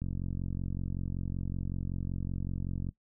click train, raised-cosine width 5 ms, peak -23 dBFS, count 131, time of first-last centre 0.02-2.89 s, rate 45.3 Hz, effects noise-tail reverb RT60 0.1 s tail -18 dB re dry

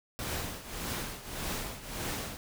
pink noise with tremolo, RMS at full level -34 dBFS, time 0.19-2.37 s, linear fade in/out 0 ms, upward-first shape triangle, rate 1.7 Hz, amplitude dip 80%, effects none

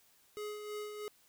square tone with tremolo, 420 Hz, G#4, 19 cents sharp, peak -39 dBFS, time 0.37-1.08 s, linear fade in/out 0 ms, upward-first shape sine, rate 3.1 Hz, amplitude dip 45%, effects white hiss -67 dBFS RMS until 1.28 s

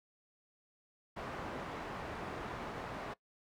white low-pass noise, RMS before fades -43 dBFS, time 1.16-3.14 s, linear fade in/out 10 ms, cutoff 1100 Hz, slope 12 dB/octave, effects noise-tail reverb RT60 0.1 s tail -20 dB re dry

